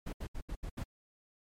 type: noise bursts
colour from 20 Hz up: brown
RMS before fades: -38 dBFS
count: 6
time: 0.06-0.839 s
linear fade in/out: 10 ms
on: 69 ms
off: 73 ms
effects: MP3 64 kbps